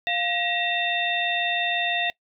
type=tone cluster; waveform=sine; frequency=700 / 1901 / 2693 / 3619 Hz; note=F5 / A#6 / E7 / A7; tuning=+4 / +33 / +36 / +48 cents; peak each=-28 dBFS; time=0.07-2.1 s; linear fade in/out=0 ms; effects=noise-tail reverb RT60 0.1 s tail -22 dB re dry